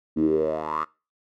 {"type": "tone with band-pass filter sweep", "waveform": "10% pulse", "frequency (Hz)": 77.78, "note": "D#2", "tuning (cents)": 0, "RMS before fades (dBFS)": -24, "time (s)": [0.16, 0.85], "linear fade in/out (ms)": 20, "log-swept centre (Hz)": [260, 1300], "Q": 7.6, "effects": ["noise-tail reverb RT60 0.3 s tail -23 dB re dry"]}